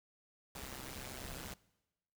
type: noise with amplitude modulation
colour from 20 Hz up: pink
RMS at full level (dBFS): -43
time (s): 0.55-1.54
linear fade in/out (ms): 5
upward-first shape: sine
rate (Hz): 132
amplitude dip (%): 80
effects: noise-tail reverb RT60 1.0 s tail -22 dB re dry